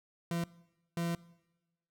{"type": "tone bursts at uneven times", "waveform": "40% pulse", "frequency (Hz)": 169.7, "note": "F3", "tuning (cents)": -49, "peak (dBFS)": -31, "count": 2, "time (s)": [[0.31, 0.44], [0.97, 1.15]], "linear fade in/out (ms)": 2, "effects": ["noise-tail reverb RT60 1.0 s tail -21 dB re dry"]}